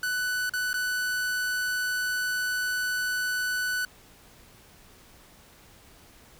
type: tone with dropouts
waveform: 45% pulse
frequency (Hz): 1491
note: F#6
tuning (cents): +13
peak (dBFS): -26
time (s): 0.03-3.85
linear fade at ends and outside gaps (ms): 2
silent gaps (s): 0.495-0.536 / 0.731-0.741
effects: pink hiss -54 dBFS RMS until 6.39 s